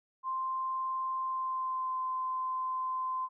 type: tone with pitch glide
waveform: sine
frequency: 1046.5 to 1033.9 Hz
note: C6 to C6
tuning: 0 to -21 cents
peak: -31 dBFS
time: 0.23-3.29 s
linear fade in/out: 50 ms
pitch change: -21 cents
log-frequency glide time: 1.22-1.98 s
effects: none

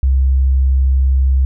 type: tone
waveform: sine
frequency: 66.2 Hz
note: C2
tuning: 21 cents sharp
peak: -9 dBFS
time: 0.03-1.45 s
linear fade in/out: 0 ms
effects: none

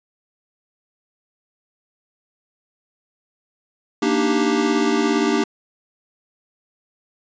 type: chord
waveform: square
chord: Eb major seventh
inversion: second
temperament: equal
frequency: 233.1 / 293.7 / 311.1 / 392 Hz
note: Bb3 / D4 / Eb4 / G4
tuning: 0 / 0 / 0 / 0 cents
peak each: -23 / -22 / -25 / -22 dBFS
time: 4.02-5.44 s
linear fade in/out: 5 ms
effects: resampled to 16000 Hz

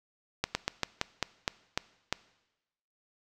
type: slowing click train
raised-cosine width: 0.2 ms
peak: -10 dBFS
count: 9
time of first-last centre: 0.44-2.126 s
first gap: 110 ms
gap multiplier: 1.18
effects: noise-tail reverb RT60 1.0 s tail -20 dB re dry

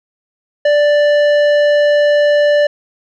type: tone with tanh clipping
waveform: triangle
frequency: 587.3 Hz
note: D5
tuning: in tune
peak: -10 dBFS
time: 0.65-2.67 s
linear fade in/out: 5 ms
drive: 16 dB
effects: none

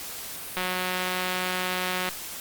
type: click train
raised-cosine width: 0.3 ms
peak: -12 dBFS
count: 279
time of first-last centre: 0.57-2.089 s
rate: 183 Hz
effects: white hiss -37 dBFS RMS until 2.4 s + Opus 48 kbps

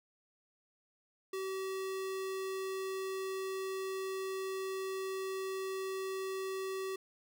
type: tone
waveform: square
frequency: 382.2 Hz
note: G4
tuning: 44 cents flat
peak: -37 dBFS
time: 1.33-6.96 s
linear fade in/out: 5 ms
effects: none

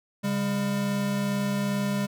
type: tone pair together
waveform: square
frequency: 138.59 / 201 Hz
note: C#3 / G3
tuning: 0 / +44 cents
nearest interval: tritone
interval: 644 cents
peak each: -33 / -26 dBFS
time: 0.23-2.07 s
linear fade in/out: 20 ms
effects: none

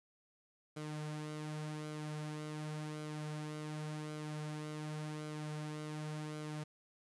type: tone with flanger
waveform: sawtooth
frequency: 152.4 Hz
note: D#3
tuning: 36 cents flat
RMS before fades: -43 dBFS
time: 0.76-6.64 s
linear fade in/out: 10 ms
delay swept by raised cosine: 1.1 to 5.4 ms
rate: 0.89 Hz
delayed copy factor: -0.5
effects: resampled to 24000 Hz + 11-bit

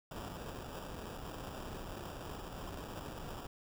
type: noise with sample-and-hold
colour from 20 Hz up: pink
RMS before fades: -45 dBFS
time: 0.11-3.47 s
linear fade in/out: 5 ms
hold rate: 2100 Hz
effects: none

